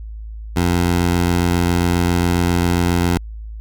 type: tone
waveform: 15% pulse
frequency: 87.4 Hz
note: F2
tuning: 2 cents sharp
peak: -8 dBFS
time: 0.56-3.18 s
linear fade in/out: 5 ms
effects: added 54 Hz sine -28 dBFS peak until 3.6 s